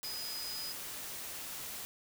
sine tone in noise, 4978 Hz, D#8, in tune, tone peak -40 dBFS, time 0.04-0.72 s, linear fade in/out 0 ms, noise white, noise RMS -43 dBFS, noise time 0.03-1.85 s, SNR 0 dB, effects none

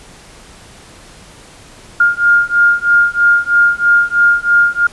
sine beating tone pair, 1410 / 1413.1 Hz, F6 / F6, +16 / +20 cents, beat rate 3.1 Hz, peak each -11 dBFS, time 2-4.87 s, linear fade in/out 5 ms, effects pink hiss -39 dBFS RMS until 4.92 s + resampled to 24000 Hz

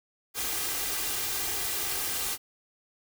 white noise with comb filter, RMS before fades -31 dBFS, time 0.34-2.38 s, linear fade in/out 50 ms, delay 2.5 ms, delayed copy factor +0.55, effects none

